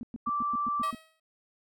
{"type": "tone bursts", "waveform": "sine", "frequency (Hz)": 238, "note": "A#3", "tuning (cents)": 36, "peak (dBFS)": -34, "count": 8, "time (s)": [0.01, 0.948], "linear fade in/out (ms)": 0, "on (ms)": 21, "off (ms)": 110}
{"type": "tone", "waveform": "sine", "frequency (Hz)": 1169, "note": "D6", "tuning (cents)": -8, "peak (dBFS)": -27, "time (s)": [0.26, 0.91], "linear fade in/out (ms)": 10}
{"type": "tone with exponential decay", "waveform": "10% pulse", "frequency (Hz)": 639, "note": "D#5", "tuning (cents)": 46, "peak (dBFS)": -27, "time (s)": [0.83, 1.2], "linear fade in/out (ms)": 5, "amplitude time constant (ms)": 79}
{"effects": []}